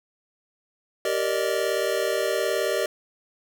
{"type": "chord", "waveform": "square", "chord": "Eb major seventh", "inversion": "first", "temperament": "just", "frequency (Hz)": [388.9, 466.7, 583.4, 622.3], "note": ["G4", "Bb4", "D5", "Eb5"], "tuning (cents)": [-14, 2, -12, 0], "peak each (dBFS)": -29, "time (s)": [1.05, 2.86], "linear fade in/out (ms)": 2, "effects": []}